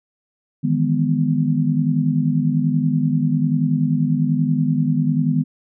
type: chord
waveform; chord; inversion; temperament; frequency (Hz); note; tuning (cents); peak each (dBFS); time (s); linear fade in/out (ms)
sine; E major seventh; third; just; 154.51 / 164.81 / 206 / 247.2; D#3 / E3 / G#3 / B3; -12 / 0 / -14 / +2; -19 / -23 / -24 / -20; 0.63-5.44; 20
effects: none